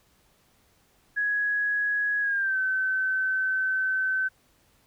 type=tone with pitch glide; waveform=sine; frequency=1669 to 1530.5 Hz; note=G#6 to G6; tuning=+8 to -42 cents; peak=-23 dBFS; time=1.16-4.29 s; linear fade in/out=20 ms; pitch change=-150 cents; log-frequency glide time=2.21-2.58 s; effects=pink hiss -64 dBFS RMS until 4.86 s